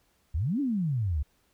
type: exponential two-way sweep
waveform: sine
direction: up then down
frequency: 66.2 to 298.7 to 66.2 Hz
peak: -25 dBFS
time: 0.34-1.23 s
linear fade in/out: 10 ms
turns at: 0.6 s
effects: pink hiss -69 dBFS RMS until 1.53 s